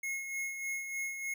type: tone with tremolo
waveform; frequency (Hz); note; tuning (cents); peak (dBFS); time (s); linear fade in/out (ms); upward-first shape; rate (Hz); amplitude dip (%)
square; 2166; C#7; -41; -34; 0.03-1.34; 5; sine; 3.3; 50
effects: none